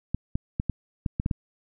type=clicks; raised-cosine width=5 ms; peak=-13 dBFS; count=8; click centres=0.146 / 0.355 / 0.599 / 0.697 / 1.062 / 1.199 / 1.261 / 1.312 s; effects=none